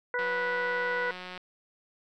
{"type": "harmonic tone", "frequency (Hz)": 491.5, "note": "B4", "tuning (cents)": -8, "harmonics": [1, 2, 3, 4], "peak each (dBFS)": [-32, -35, -31, -35], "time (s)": [0.14, 1.11], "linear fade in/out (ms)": 2}
{"type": "click train", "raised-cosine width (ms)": 0.3, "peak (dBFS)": -25, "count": 217, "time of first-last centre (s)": [0.19, 1.377], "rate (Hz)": 182}
{"effects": []}